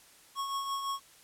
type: tone with tremolo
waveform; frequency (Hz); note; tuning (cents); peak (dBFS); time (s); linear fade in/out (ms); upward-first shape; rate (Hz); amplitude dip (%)
square; 1100; C#6; -14; -31; 0.35-1; 50; triangle; 5.9; 50
effects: white hiss -58 dBFS RMS until 1.23 s + low-pass 12000 Hz 12 dB/octave